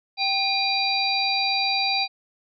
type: harmonic tone with a mistuned harmonic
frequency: 784 Hz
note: G5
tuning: in tune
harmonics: 1 / 3 / 5 / 6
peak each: -26 / -26 / -26 / -26 dBFS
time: 0.17-2.08 s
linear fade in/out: 50 ms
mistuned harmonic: 3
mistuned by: +59 cents
effects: none